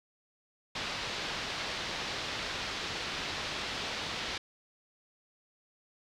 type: low-pass noise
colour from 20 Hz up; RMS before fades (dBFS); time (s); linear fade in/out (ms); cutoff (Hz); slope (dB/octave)
white; -37; 0.75-4.38; 5; 4600; 24
effects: none